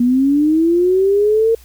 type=linear sweep; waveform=sine; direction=up; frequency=237.6 to 460 Hz; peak=-10 dBFS; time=0-1.55 s; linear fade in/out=5 ms; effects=added 60 Hz sine -42 dBFS peak until 1.64 s + white hiss -48 dBFS RMS until 1.64 s